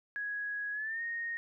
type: tone with pitch glide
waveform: sine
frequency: 1665 to 1858.1 Hz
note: G#6 to A#6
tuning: +4 to -6 cents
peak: -34 dBFS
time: 0.16-1.37 s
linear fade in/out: 0 ms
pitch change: +190 cents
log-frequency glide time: 0.72-1.02 s
effects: none